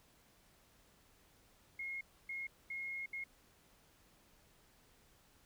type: tone bursts at uneven times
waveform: sine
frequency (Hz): 2154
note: C7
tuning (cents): +50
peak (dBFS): -40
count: 4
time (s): 1.79-2.01 / 2.29-2.47 / 2.7-3.06 / 3.13-3.24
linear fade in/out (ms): 5
effects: pink hiss -68 dBFS RMS until 5.45 s